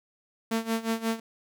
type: tone with tremolo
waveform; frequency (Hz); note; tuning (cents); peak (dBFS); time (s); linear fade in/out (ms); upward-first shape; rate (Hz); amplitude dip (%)
sawtooth; 225.8; A3; +45; -20; 0.51-1.2; 5; sine; 5.6; 85
effects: none